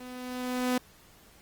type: tone with level ramp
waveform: sawtooth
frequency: 250.9 Hz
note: B3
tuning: 28 cents sharp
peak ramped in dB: -38 to -20 dBFS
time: 0-0.78 s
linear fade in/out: 5 ms
effects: pink hiss -57 dBFS RMS until 1.41 s + Opus 24 kbps